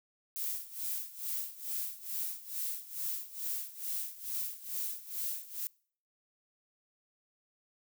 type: noise with tremolo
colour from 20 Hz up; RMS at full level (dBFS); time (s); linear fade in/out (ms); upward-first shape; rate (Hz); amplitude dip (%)
violet; -35; 0.36-5.67; 0; sine; 2.3; 85
effects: noise-tail reverb RT60 0.5 s tail -25 dB re dry